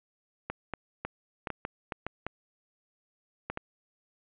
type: clicks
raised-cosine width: 0.5 ms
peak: -18 dBFS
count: 11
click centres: 0.5 / 0.737 / 1.05 / 1.472 / 1.503 / 1.651 / 1.922 / 2.066 / 2.266 / 3.5 / 3.574 s
effects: resampled to 8000 Hz + 10-bit